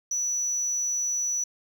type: tone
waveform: sine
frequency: 5920 Hz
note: F#8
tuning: in tune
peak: -22 dBFS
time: 0.11-1.44 s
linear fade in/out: 5 ms
effects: tanh soft clip ceiling -24 dBFS + 9-bit

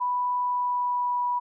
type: tone with pitch glide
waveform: sine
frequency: 987.8 to 978.1 Hz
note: B5 to B5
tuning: 0 to -17 cents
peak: -23 dBFS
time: 0-1.4 s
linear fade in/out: 20 ms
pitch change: -17 cents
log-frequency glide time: 0.39-1.26 s
effects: none

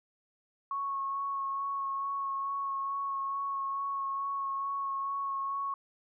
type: tone with vibrato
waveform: sine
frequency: 1101 Hz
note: C#6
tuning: 12 cents flat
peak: -31 dBFS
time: 0.71-5.74 s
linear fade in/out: 2 ms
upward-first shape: sine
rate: 2.3 Hz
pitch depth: 14 cents each way
effects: none

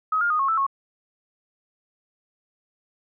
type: tone with pitch steps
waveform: sine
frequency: 1269 / 1410 / 1236 / 1092 / 1320 / 1096 Hz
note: D#6 / F6 / D#6 / C#6 / E6 / C#6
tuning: +34 / +16 / -12 / -26 / +2 / -20 cents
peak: -19 dBFS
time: 0.12-0.666 s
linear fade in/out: 5 ms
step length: 91 ms
effects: none

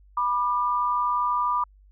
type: tone pair together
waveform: sine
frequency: 983 / 1195.2 Hz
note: B5 / D6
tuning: -8 / +30 cents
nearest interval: minor third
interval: 338 cents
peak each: -24 dBFS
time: 0.17-1.64 s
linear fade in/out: 5 ms
effects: added 49 Hz sine -51 dBFS peak until 1.91 s

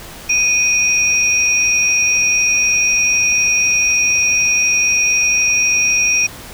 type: tone pair together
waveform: sine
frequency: 2476 / 5636 Hz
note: D#7 / F8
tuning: -9 / +15 cents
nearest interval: octave + major second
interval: 1424 cents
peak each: -13 / -16 dBFS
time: 0.29-6.27 s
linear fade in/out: 10 ms
effects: pink hiss -34 dBFS RMS until 6.53 s

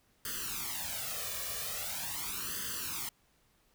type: noise with flanger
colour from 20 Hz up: white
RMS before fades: -38 dBFS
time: 0.25-3.09 s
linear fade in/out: 2 ms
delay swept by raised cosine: 0.63 to 1.73 ms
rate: 0.42 Hz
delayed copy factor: +0.9
effects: pink hiss -70 dBFS RMS until 3.74 s

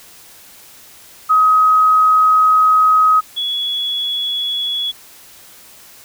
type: tone pair in turn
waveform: sine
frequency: 1265 / 3377 Hz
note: D#6 / G#7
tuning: +28 / +28 cents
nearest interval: octave + perfect fourth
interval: 1700 cents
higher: second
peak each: -8 / -17 dBFS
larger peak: first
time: 1.29-3.21 / 3.36-4.92 s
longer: first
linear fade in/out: 20 ms
effects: white hiss -42 dBFS RMS until 6.04 s

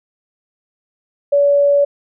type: tone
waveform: sine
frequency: 570 Hz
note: C#5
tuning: 48 cents sharp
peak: -9 dBFS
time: 1.32-1.85 s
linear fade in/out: 10 ms
effects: none

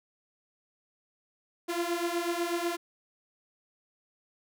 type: beating tone pair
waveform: sawtooth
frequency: 340 / 348.1 Hz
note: F4 / F4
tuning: -46 / -6 cents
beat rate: 8.1 Hz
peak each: -28 dBFS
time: 1.68-2.77 s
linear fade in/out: 20 ms
effects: none

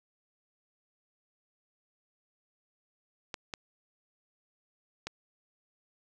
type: clicks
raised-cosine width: 0.2 ms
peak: -19 dBFS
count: 3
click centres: 3.342 / 3.538 / 5.07 s
effects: none

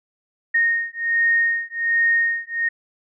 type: beating tone pair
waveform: sine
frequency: 1852 / 1853.3 Hz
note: A#6 / A#6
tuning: -12 / -11 cents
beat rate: 1.3 Hz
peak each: -20 dBFS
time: 0.54-2.69 s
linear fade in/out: 10 ms
effects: none

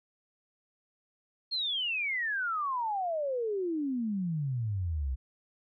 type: exponential sweep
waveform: sine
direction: down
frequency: 4308 to 61.74 Hz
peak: -29 dBFS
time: 1.51-5.16 s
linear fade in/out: 20 ms
effects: none

